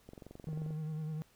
click train, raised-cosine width 2 ms, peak -35 dBFS, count 15, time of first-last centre 0.09-0.707 s, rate 22.7 Hz
triangle tone with vibrato, 155.56 Hz, D#3, in tune, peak -34 dBFS, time 0.47-1.22 s, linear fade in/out 0 ms, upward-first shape sine, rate 9.9 Hz, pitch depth 37 cents each way
effects pink hiss -67 dBFS RMS until 1.35 s

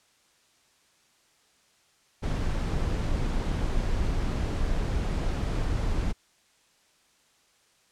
brown noise, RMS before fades -27 dBFS, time 2.22-6.13 s, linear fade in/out 20 ms, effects white hiss -64 dBFS RMS until 7.91 s + low-pass 8000 Hz 12 dB/octave

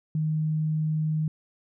sine tone, 155.56 Hz, D#3, in tune, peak -23 dBFS, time 0.15-1.28 s, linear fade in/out 2 ms, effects none

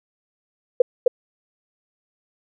sine tone with echo, 495.9 Hz, B4, 7 cents sharp, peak -8 dBFS, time 0.8-0.82 s, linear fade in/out 5 ms, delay 260 ms, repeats 1, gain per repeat -2 dB, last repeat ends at 1.08 s, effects none

